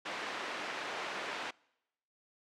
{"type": "band-pass noise", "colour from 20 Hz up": "white", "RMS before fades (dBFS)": -40, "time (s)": [0.05, 1.51], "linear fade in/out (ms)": 10, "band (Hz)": [310, 2200], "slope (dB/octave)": 12, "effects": ["noise-tail reverb RT60 0.9 s tail -26 dB re dry", "low-pass 8000 Hz 12 dB/octave"]}